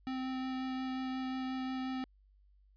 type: tone with vibrato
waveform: square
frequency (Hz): 260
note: C4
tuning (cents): -11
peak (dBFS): -36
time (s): 0.07-2.04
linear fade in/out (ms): 0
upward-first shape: sine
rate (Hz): 5.6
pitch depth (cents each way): 8
effects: added 49 Hz sine -62 dBFS peak until 2.76 s + resampled to 11025 Hz